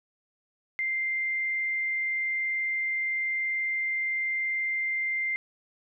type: tone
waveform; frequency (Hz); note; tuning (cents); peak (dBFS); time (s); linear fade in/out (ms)
sine; 2093; C7; 0; -26; 0.79-5.36; 0
effects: none